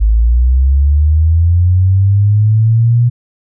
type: linear sweep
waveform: sine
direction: up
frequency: 51.91 to 121.5 Hz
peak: -6 dBFS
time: 0-3.1 s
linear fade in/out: 20 ms
effects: none